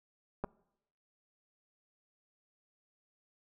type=clicks; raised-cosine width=1 ms; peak=-22 dBFS; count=2; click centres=0.439 / 0.444 s; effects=noise-tail reverb RT60 0.8 s tail -24 dB re dry